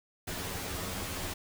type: noise with comb filter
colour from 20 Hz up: pink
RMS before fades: -37 dBFS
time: 0.27-1.34 s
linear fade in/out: 10 ms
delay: 11 ms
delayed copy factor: +0.8
effects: none